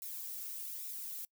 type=noise with flanger; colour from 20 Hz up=violet; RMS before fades=-43 dBFS; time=0.02-1.25 s; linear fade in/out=2 ms; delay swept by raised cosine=0.64 to 2.04 ms; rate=1.2 Hz; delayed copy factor=-0.5; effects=noise-tail reverb RT60 0.1 s tail -24 dB re dry